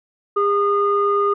sine tone pair together, 405.1 / 1223.8 Hz, G#4 / D#6, -43 / -29 cents, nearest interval octave + perfect fifth, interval 1914 cents, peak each -17 dBFS, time 0.36-1.34 s, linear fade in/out 10 ms, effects tanh soft clip ceiling -7 dBFS

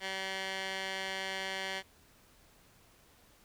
15% pulse tone with band-pass filter, 191.4 Hz, G3, 41 cents flat, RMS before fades -38 dBFS, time 0-1.83 s, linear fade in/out 50 ms, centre 2600 Hz, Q 1.1, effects pink hiss -63 dBFS RMS until 3.44 s

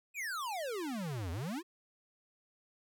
square exponential two-way sweep, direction down then up, 2580 to 79.7 to 381.6 Hz, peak -37 dBFS, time 0.14-1.63 s, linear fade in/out 50 ms, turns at 1.31 s, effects none

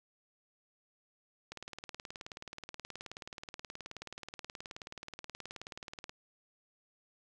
click train, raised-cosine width 0.2 ms, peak -26 dBFS, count 87, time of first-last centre 1.52-6.094 s, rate 18.8 Hz, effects none

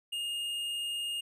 triangle tone with hard clipping, 2838 Hz, F7, 27 cents sharp, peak -34 dBFS, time 0.12-1.21 s, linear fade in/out 10 ms, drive 11 dB, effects none

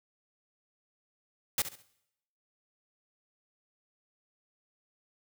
white noise with echo, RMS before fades -28 dBFS, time 1.58-1.62 s, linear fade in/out 2 ms, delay 68 ms, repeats 3, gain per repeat -11 dB, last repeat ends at 1.824 s, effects noise-tail reverb RT60 0.8 s tail -21 dB re dry

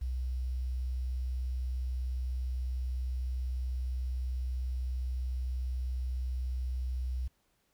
sine tone with quantisation, 63.1 Hz, B1, 38 cents sharp, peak -31 dBFS, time 0.01-7.28 s, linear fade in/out 10 ms, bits 10, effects pink hiss -74 dBFS RMS until 7.73 s

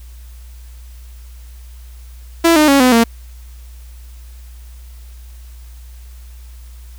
sawtooth tone with pitch steps, 334 / 304.5 / 277.6 / 253.1 / 230.8 Hz, E4 / D#4 / C#4 / B3 / A#3, +23 / -37 / +3 / +43 / -17 cents, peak -4 dBFS, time 2.44-3.04 s, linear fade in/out 10 ms, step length 120 ms, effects added 60 Hz sine -33 dBFS peak until 6.98 s + white hiss -49 dBFS RMS until 6.98 s

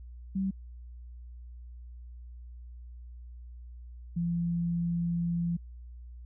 sine tone pair in turn, 191.9 / 170.96 Hz, G3 / F3, -37 / -37 cents, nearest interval major second, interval 200 cents, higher first, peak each -27 dBFS, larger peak neither, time 0.35-0.51 / 4.16-5.57 s, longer second, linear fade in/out 10 ms, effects added 60 Hz sine -43 dBFS peak until 6.25 s

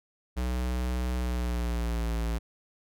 square tone with pitch glide, 62 to 56.85 Hz, B1 to A#1, +7 to -43 cents, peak -28 dBFS, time 0.36-2.39 s, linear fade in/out 20 ms, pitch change -150 cents, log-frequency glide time 1.17-2.11 s, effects none

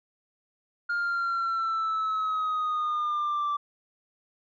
sine exponential sweep, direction down, 1414 to 1164 Hz, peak -23 dBFS, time 0.89-3.57 s, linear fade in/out 10 ms, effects tanh soft clip ceiling -24 dBFS

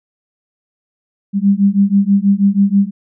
sine beating tone pair, 196 / 202.2 Hz, G3 / G#3, 0 / -46 cents, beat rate 6.2 Hz, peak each -12 dBFS, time 1.33-2.91 s, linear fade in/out 50 ms, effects none

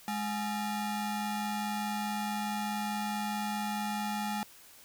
40% pulse ring-modulated tone, 523.3 Hz, C5, in tune, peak -28 dBFS, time 0.08-4.43 s, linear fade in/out 0 ms, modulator 314 Hz, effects white hiss -55 dBFS RMS until 4.84 s

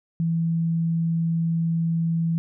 sine tone, 165.5 Hz, E3, 7 cents sharp, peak -20 dBFS, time 0.2-2.38 s, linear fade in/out 0 ms, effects none

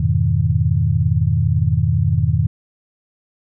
sine chord, F half-diminished seventh, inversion none, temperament equal with one note detuned, 85.96 / 103.83 / 123.47 / 155.56 Hz, F2 / Ab2 / Cb3 / Eb3, -27 / 0 / 0 / 0 cents, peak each -19 dBFS, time 0-2.47 s, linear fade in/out 5 ms, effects none

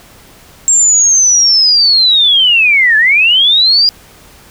sine linear two-way sweep, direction down then up, 7520 to 1700 to 4889 Hz, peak -5 dBFS, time 0.68-3.89 s, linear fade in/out 0 ms, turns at 2.97 s, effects pink hiss -40 dBFS RMS until 4.5 s

